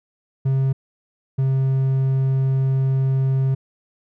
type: tone pair in turn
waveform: triangle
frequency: 134 / 133.45 Hz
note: C3 / C3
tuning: +42 / +35 cents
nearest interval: unison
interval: 7 cents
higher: first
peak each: -14 dBFS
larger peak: neither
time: 0.45-0.73 / 1.38-3.55 s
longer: second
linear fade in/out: 10 ms
effects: none